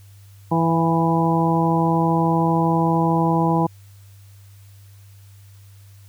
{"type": "harmonic tone with a mistuned harmonic", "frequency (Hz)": 164.81, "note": "E3", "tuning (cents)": 0, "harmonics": [1, 2, 3, 4, 5, 6], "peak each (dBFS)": [-19, -22, -27, -28, -23, -24], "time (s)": [0.51, 3.67], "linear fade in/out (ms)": 10, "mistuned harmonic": 4, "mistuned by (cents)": 28, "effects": ["added 99 Hz sine -43 dBFS peak until 6.08 s", "white hiss -56 dBFS RMS until 6.08 s"]}